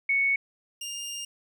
sine / 20% pulse tone pair in turn, 2217 / 2813 Hz, C#7 / F7, 0 / +12 cents, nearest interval major third, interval 412 cents, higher second, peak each -21 / -29 dBFS, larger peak first, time 0.09-0.36 / 0.81-1.25 s, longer second, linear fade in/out 5 ms, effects none

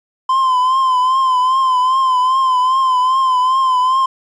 triangle tone with vibrato, 1032 Hz, C6, 24 cents flat, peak -9 dBFS, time 0.29-4.06 s, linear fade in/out 5 ms, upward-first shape triangle, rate 2.5 Hz, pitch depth 64 cents each way, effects resampled to 22050 Hz + 8-bit

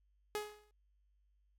sawtooth tone with exponential decay, 420 Hz, G#4, 19 cents sharp, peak -31 dBFS, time 0.35-0.71 s, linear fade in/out 0 ms, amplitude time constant 78 ms, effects added 50 Hz sine -70 dBFS peak until 1.58 s + AAC 48 kbps

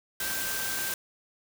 sine tone in noise, 1565 Hz, G6, 3 cents flat, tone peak -36 dBFS, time 0.2-0.94 s, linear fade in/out 2 ms, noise white, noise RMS -32 dBFS, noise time 0.2-0.94 s, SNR -7 dB, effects none

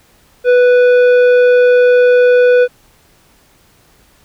triangle tone with tanh clipping, 493.9 Hz, B4, in tune, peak -7 dBFS, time 0.44-2.68 s, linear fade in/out 50 ms, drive 14 dB, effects pink hiss -50 dBFS RMS until 4.24 s

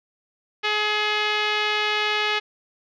5% pulse tone with low-pass filter, 422.3 Hz, G#4, 29 cents sharp, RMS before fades -23 dBFS, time 0.63-2.4 s, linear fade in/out 20 ms, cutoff 3000 Hz, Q 1.3, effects none

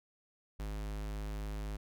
square tone, 51.9 Hz, G#1, in tune, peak -38 dBFS, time 0.59-1.77 s, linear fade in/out 10 ms, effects none

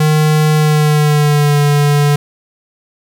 square tone with pitch glide, 153.5 to 145.56 Hz, D#3 to D3, -23 to -15 cents, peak -9 dBFS, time 0-2.16 s, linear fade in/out 5 ms, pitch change -92 cents, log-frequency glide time 0.55-1.59 s, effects 8-bit

